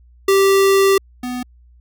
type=tone pair in turn; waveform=square; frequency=390.7 / 248.6 Hz; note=G4 / B3; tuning=-6 / +12 cents; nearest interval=minor sixth; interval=782 cents; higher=first; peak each=-11 / -23 dBFS; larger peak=first; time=0.28-0.98 / 1.23-1.43 s; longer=first; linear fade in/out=5 ms; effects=added 60 Hz sine -45 dBFS peak until 1.8 s